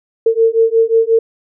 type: beating tone pair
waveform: sine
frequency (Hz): 450.2 / 455.8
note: A4 / A#4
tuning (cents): +40 / -39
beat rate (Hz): 5.6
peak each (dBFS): -12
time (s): 0.26-1.19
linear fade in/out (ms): 5
effects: none